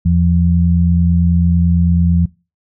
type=tone pair together; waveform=sine; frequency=82.97 / 172 Hz; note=E2 / F3; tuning=+12 / -26 cents; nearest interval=octave + minor second; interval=1262 cents; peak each=-12 dBFS; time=0.05-2.26 s; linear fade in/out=10 ms; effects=noise-tail reverb RT60 0.3 s tail -23 dB re dry